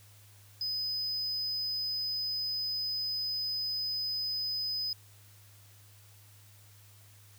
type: tone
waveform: triangle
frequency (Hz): 5020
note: D#8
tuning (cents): +15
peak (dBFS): -30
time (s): 0.61-4.93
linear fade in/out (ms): 2
effects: added 102 Hz sine -56 dBFS peak until 7.38 s + white hiss -60 dBFS RMS until 7.38 s